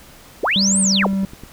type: linear two-way sweep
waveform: sine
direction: up then down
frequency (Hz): 243.7 to 9010 to 243.7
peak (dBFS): -15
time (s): 0.43-1.07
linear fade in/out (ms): 5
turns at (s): 0.8
type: tone with vibrato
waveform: triangle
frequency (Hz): 194.9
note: G3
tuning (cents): -10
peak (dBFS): -15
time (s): 0.56-1.25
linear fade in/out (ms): 0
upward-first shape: triangle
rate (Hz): 2.7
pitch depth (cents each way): 12
type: click train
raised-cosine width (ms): 3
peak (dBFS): -22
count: 5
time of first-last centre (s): 1.03-1.436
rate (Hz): 9.85
effects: pink hiss -44 dBFS RMS until 1.52 s